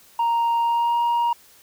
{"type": "tone with pitch glide", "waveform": "sine", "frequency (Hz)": [932.3, 944.2], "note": ["A#5", "A#5"], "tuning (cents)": [0, 22], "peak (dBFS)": -15, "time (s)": [0.19, 1.33], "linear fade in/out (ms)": 5, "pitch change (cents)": 22, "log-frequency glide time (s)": [0.6, 0.99], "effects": ["tanh soft clip ceiling -17 dBFS", "white hiss -52 dBFS RMS until 1.62 s"]}